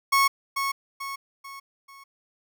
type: tone with echo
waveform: 30% pulse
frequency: 1100 Hz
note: C#6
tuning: 14 cents flat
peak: -15 dBFS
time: 0.12-0.28 s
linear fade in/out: 10 ms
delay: 440 ms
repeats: 4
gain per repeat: -7 dB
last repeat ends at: 2.04 s
effects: none